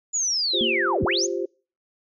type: linear two-way sweep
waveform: sine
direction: down then up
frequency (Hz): 7040 to 37.95 to 7040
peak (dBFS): -21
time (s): 0.13-1.27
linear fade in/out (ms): 20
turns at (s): 1.04
type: chord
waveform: sine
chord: F suspended second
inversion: none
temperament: just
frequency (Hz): 349.2 / 392.9 / 523.8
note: F4 / G4 / C5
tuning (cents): 0 / +4 / +2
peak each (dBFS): -27 / -28 / -31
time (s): 0.53-1.46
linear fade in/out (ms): 10
type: tone with exponential decay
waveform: sine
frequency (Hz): 233.1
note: A#3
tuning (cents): 0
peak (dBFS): -23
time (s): 0.61-1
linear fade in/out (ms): 0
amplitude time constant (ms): 84
effects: noise-tail reverb RT60 0.4 s tail -26 dB re dry